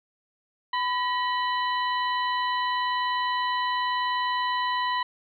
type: harmonic tone with a mistuned harmonic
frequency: 999 Hz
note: B5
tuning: 20 cents sharp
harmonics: 1 / 2 / 3 / 4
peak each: -25 / -31 / -35 / -37 dBFS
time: 0.73-5.03 s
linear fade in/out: 5 ms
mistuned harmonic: 2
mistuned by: -69 cents
effects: none